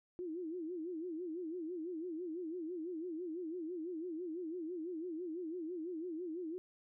sine tone with vibrato, 337.9 Hz, E4, 43 cents sharp, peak -39 dBFS, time 0.19-6.58 s, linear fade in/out 0 ms, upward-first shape sine, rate 6 Hz, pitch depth 150 cents each way, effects none

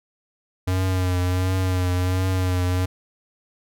square tone with vibrato, 91.8 Hz, F#2, 13 cents flat, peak -20 dBFS, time 0.67-2.86 s, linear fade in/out 10 ms, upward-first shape triangle, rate 1.4 Hz, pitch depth 43 cents each way, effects none

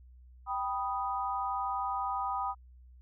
sine chord, G augmented, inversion none, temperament equal with one note detuned, 784 / 983.8 / 1244.5 Hz, G5 / B5 / D#6, 0 / -7 / 0 cents, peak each -35 / -35 / -35 dBFS, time 0.46-2.55 s, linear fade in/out 50 ms, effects added 62 Hz sine -52 dBFS peak until 3.01 s

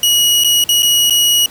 sawtooth tone with dropouts, 2907 Hz, F#7, 31 cents flat, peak -6 dBFS, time 0.03-1.46 s, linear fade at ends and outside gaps 2 ms, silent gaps 0.438-0.445 / 0.64-0.69 / 0.823-0.829 / 1.098-1.106 s, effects pink hiss -37 dBFS RMS until 1.5 s + high-pass 60 Hz 12 dB/octave

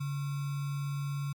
sine tone with sample-and-hold, 141.5 Hz, C#3, 36 cents sharp, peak -31 dBFS, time 0-1.33 s, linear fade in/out 10 ms, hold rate 1225 Hz, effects MP3 96 kbps

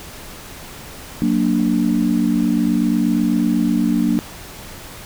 sine chord, Gb augmented, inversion none, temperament equal, 185 / 233.1 / 293.7 Hz, Gb3 / Bb3 / D4, 0 / 0 / 0 cents, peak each -20 / -17 / -19 dBFS, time 1.22-4.19 s, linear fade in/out 0 ms, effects pink hiss -36 dBFS RMS until 5.05 s

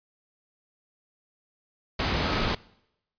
sine tone in noise, 1279 Hz, D#6, 47 cents sharp, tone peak -36 dBFS, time 2.25-2.46 s, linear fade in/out 5 ms, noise pink, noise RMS -26 dBFS, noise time 1.99-2.55 s, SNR -13 dB, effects noise-tail reverb RT60 0.8 s tail -22 dB re dry + resampled to 11025 Hz

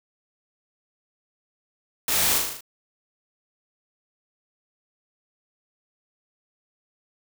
white noise with echo, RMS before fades -24 dBFS, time 2.08-2.38 s, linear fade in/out 2 ms, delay 38 ms, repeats 6, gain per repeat -3 dB, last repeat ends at 2.608 s, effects none

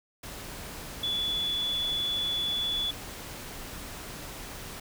sine tone in noise, 3434 Hz, A7, 43 cents flat, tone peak -27 dBFS, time 1.03-2.91 s, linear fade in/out 5 ms, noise pink, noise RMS -41 dBFS, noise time 0.23-4.8 s, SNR +11 dB, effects none

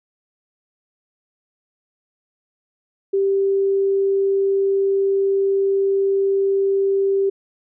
sine tone, 392 Hz, G4, in tune, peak -15 dBFS, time 3.13-7.3 s, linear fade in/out 10 ms, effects none

